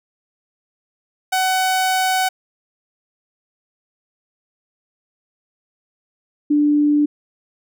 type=tone pair in turn; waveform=sawtooth / sine; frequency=750 / 294.6 Hz; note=F#5 / D4; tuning=+23 / +6 cents; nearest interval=octave + major third; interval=1617 cents; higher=first; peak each=-12 / -12 dBFS; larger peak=neither; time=1.32-2.29 / 6.5-7.06 s; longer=first; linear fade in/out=10 ms; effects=none